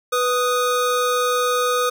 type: tone pair together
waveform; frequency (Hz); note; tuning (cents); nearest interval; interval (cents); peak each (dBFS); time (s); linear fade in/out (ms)
square; 493.9 / 1244.6; B4 / D#6; 0 / 0; octave + major third; 1600; -21; 0.12-1.9; 10
effects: none